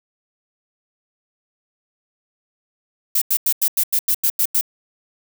violet noise bursts, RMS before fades -17 dBFS, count 10, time 3.15-4.611 s, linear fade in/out 5 ms, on 66 ms, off 89 ms, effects none

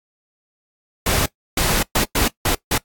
pink noise bursts at uneven times, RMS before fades -18 dBFS, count 6, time 1.06-1.26 / 1.57-1.83 / 1.95-2.04 / 2.15-2.28 / 2.45-2.55 / 2.71-2.78 s, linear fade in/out 5 ms, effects noise-tail reverb RT60 0.1 s tail -20 dB re dry + AAC 64 kbps

